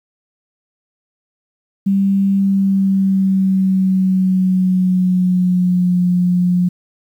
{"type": "tone with pitch glide", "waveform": "sine", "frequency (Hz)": [196, 178.7], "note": ["G3", "F3"], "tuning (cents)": [0, 40], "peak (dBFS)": -11, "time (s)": [1.86, 6.69], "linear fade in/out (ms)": 10, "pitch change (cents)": -160, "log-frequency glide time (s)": [2.39, 6.02], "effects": ["8-bit"]}